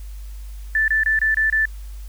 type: tone bursts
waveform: sine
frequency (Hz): 1760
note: A6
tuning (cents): 0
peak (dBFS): -15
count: 6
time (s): 0.75-1.655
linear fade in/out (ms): 2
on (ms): 130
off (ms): 25
effects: added 50 Hz sine -31 dBFS peak until 2.08 s + white hiss -51 dBFS RMS until 2.08 s